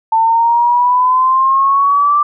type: exponential sweep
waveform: sine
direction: up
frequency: 889 to 1180 Hz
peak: -8 dBFS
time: 0.12-2.23 s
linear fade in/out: 5 ms
effects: none